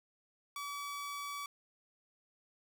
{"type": "tone", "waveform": "sawtooth", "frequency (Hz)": 1144, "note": "D6", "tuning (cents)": -46, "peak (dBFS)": -36, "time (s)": [0.56, 1.46], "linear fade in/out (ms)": 2, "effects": []}